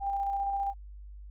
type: tone with tremolo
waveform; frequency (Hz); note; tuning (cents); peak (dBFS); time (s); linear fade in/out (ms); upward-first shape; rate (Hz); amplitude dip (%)
sine; 794; G5; +22; -27; 0-0.74; 50; square; 15; 25
effects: added 50 Hz sine -43 dBFS peak until 1.3 s